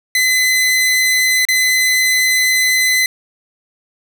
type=tone with dropouts; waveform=sawtooth; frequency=2026 Hz; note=B6; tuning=44 cents sharp; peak=-8 dBFS; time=0.15-3.06 s; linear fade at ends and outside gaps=2 ms; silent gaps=1.452-1.486 s; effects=none